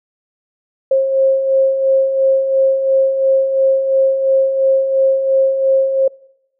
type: beating tone pair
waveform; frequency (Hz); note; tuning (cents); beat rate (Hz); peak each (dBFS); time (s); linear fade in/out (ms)
sine; 533 / 535.9; C5 / C5; +32 / +41; 2.9; -20 / -11; 0.91-6.08; 5
effects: noise-tail reverb RT60 0.8 s tail -24 dB re dry